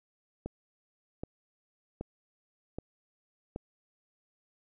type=click train; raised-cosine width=2 ms; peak=-23 dBFS; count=5; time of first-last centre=0.46-3.561 s; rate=1.29 Hz; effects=none